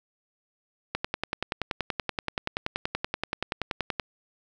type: click train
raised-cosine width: 0.3 ms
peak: -11 dBFS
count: 33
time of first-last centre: 0.95-3.998 s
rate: 10.5 Hz
effects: none